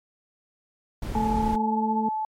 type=noise; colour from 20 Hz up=brown; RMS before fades=-30 dBFS; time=1.02-1.56 s; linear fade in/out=5 ms
type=harmonic tone; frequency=220 Hz; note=A3; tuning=in tune; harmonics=1 / 2 / 4; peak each=-25 / -33 / -31 dBFS; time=1.15-2.09 s; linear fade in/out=5 ms
type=tone with pitch glide; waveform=sine; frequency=845 to 867.3 Hz; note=G#5 to A5; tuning=+30 to -25 cents; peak=-25 dBFS; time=1.15-2.25 s; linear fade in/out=2 ms; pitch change=+45 cents; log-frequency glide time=1.38-1.94 s
effects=MP3 64 kbps